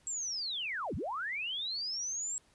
sine linear two-way sweep, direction down then up, 7690 to 53.9 to 7690 Hz, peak -34 dBFS, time 0.07-2.38 s, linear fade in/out 0 ms, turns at 0.95 s, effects pink hiss -67 dBFS RMS until 2.54 s + resampled to 24000 Hz

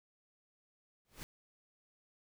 pink noise with exponential growth, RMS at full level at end -43 dBFS, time 1.05-1.23 s, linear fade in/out 0 ms, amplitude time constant 37 ms, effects none

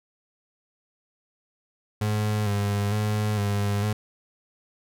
35% pulse tone with vibrato, 103.83 Hz, G#2, in tune, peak -21 dBFS, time 2.01-3.93 s, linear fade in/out 5 ms, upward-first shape square, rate 1.1 Hz, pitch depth 36 cents each way, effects none

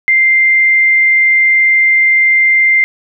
sine tone, 2093 Hz, C7, in tune, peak -6 dBFS, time 0.08-2.84 s, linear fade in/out 0 ms, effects none

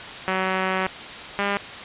5% pulse tone pair in turn, 188.1 / 201 Hz, F#3 / G3, +29 / +44 cents, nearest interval minor second, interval 115 cents, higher second, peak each -10 dBFS, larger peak neither, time 0.28-0.87 / 1.39-1.57 s, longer first, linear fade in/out 0 ms, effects white hiss -35 dBFS RMS until 1.84 s + resampled to 8000 Hz

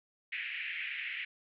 white band-pass noise, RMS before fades -39 dBFS, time 0.32-1.25 s, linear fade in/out 5 ms, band 1800 to 2700 Hz, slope 48 dB/octave, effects none

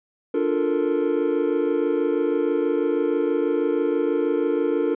triangle chord, Bb major seventh, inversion first, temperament equal, 293.7 / 349.2 / 440 / 466.2 Hz, D4 / F4 / A4 / Bb4, 0 / 0 / 0 / 0 cents, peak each -23 dBFS, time 0.34-4.95 s, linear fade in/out 5 ms, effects resampled to 8000 Hz

